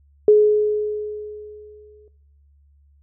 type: tone with exponential decay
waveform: sine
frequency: 422 Hz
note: G#4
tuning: 28 cents sharp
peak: -7 dBFS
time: 0.28-2.08 s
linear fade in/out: 2 ms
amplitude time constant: 390 ms
effects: noise-tail reverb RT60 0.7 s tail -19 dB re dry + added 71 Hz sine -52 dBFS peak until 3.02 s